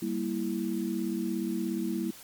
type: chord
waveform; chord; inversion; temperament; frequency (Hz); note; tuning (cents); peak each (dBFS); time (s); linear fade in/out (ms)
sine; E diminished; first; equal; 196 / 233.1 / 329.6; G3 / Bb3 / E4; 0 / 0 / 0; -33 / -33 / -32; 0.02-2.11; 5
effects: white hiss -49 dBFS RMS until 2.23 s + MP3 96 kbps